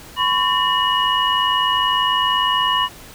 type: tone cluster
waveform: sine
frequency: 1009 / 1109 / 1805 / 2907 Hz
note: B5 / C#6 / A6 / F#7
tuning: +37 / 0 / +44 / -31 cents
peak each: -19 / -22 / -25 / -19 dBFS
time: 0.16-2.89 s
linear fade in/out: 50 ms
effects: pink hiss -40 dBFS RMS until 3.14 s